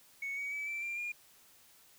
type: tone with pitch steps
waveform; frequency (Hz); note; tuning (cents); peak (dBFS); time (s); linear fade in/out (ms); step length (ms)
sine; 2217 / 2256 / 2295 / 2335 / 2376 / 2418; C#7 / C#7 / D7 / D7 / D7 / D7; 0 / +30 / -40 / -11 / +20 / +50; -34; 0.22-1.12; 5; 150
effects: tanh soft clip ceiling -33 dBFS + white hiss -62 dBFS RMS until 1.98 s